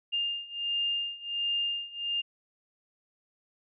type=beating tone pair; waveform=sine; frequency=2809 / 2810.4 Hz; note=F7 / F7; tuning=+9 / +10 cents; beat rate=1.4 Hz; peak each=-33 / -31 dBFS; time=0.12-2.22 s; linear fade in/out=20 ms; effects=none